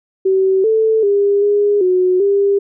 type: tone with pitch steps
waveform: sine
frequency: 381.6 / 441.4 / 403.1 / 410.3 / 366.5 / 399.7 Hz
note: G4 / A4 / G4 / G#4 / F#4 / G4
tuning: -47 / +5 / +48 / -21 / -16 / +34 cents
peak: -10 dBFS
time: 0.25-2.59 s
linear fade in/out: 10 ms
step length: 390 ms
effects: none